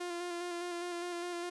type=tone with vibrato; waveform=sawtooth; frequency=349.2 Hz; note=F4; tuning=in tune; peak=-33 dBFS; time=0-1.5 s; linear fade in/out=10 ms; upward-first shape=square; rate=4.9 Hz; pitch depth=20 cents each way; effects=resampled to 24000 Hz + 11-bit